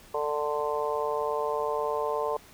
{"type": "harmonic tone", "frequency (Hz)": 148.4, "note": "D3", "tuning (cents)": 18, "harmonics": [3, 4, 5, 6, 7], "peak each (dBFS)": [-30, -32, -38, -34, -33], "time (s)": [0.14, 2.37], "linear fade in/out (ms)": 5, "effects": ["pink hiss -53 dBFS RMS until 2.53 s"]}